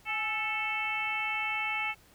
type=harmonic tone with a mistuned harmonic; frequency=440 Hz; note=A4; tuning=in tune; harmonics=2 / 3 / 4 / 5 / 6 / 7; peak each=-37 / -39 / -45 / -33 / -34 / -44 dBFS; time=0.05-1.95 s; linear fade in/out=50 ms; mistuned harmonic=2; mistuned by=-67 cents; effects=pink hiss -60 dBFS RMS until 2.14 s